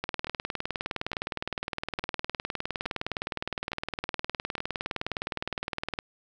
two click trains, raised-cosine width 0.3 ms, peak -14 / -20 dBFS, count 117 / 6, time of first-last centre 0.04-5.989 / 0.27-4.58 s, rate 19.5 / 1.16 Hz, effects none

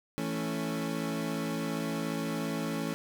30% pulse chord, A major, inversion second, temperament equal with one note detuned, 165.39 / 220 / 277.2 Hz, E3 / A3 / C#4, +6 / 0 / 0 cents, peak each -33 / -33 / -33 dBFS, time 0.18-2.94 s, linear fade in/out 0 ms, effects none

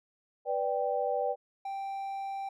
sine chord, G major, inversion first, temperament equal, 493.9 / 587.3 / 784 Hz, B4 / D5 / G5, 0 / 0 / 0 cents, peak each -32 dBFS, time 0.45-1.36 s, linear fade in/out 50 ms
triangle tone, 784 Hz, G5, in tune, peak -32 dBFS, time 1.65-2.49 s, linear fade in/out 5 ms
effects none

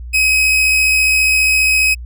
40% pulse tone with amplitude modulation, 2538 Hz, D#7, 34 cents sharp, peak -8 dBFS, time 0.13-1.95 s, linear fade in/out 20 ms, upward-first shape sine, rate 74.8 Hz, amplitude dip 25%, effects added 60 Hz sine -26 dBFS peak until 2.05 s

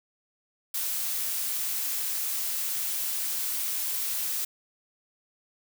blue noise, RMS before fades -30 dBFS, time 0.74-4.45 s, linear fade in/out 5 ms, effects none

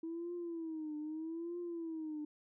sine tone with vibrato, 324.5 Hz, E4, 27 cents flat, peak -38 dBFS, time 0.03-2.25 s, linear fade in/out 5 ms, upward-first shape triangle, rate 0.8 Hz, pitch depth 140 cents each way, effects tanh soft clip ceiling -35 dBFS

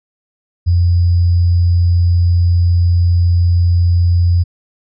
sine tone with sample-and-hold, 87.31 Hz, F2, in tune, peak -8 dBFS, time 0.66-4.44 s, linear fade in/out 20 ms, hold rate 4900 Hz, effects resampled to 16000 Hz

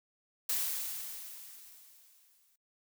blue noise with exponential decay, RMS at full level -31 dBFS, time 0.49-2.56 s, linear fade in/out 5 ms, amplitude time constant 450 ms, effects noise-tail reverb RT60 0.1 s tail -21 dB re dry

